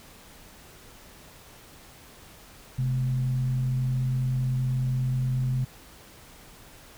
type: tone with frequency modulation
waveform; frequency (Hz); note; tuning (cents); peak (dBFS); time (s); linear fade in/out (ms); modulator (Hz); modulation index
sine; 129.1; C3; -23; -23; 2.78-5.65; 10; 90.3; 0.31
effects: pink hiss -50 dBFS RMS until 6.97 s